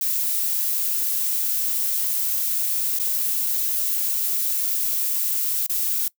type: noise with dropouts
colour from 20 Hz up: violet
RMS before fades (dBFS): -23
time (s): 0.01-6.08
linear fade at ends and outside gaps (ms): 2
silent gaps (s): 2.989-2.997 / 5.665-5.696
effects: noise-tail reverb RT60 0.1 s tail -22 dB re dry